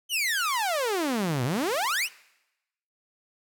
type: exponential two-way sweep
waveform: sawtooth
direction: down then up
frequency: 3136 to 116.54 to 3136 Hz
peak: -21 dBFS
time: 0.09-2.09 s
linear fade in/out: 50 ms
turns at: 1.44 s
effects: noise-tail reverb RT60 0.9 s tail -21 dB re dry